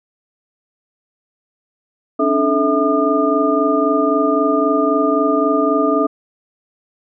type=tone cluster; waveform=sine; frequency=274.4 / 298.2 / 435 / 652 / 1210 Hz; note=C#4 / D4 / A4 / E5 / D#6; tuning=-17 / +27 / -20 / -19 / -49 cents; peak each=-19 dBFS; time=2.19-6.07 s; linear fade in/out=10 ms; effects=none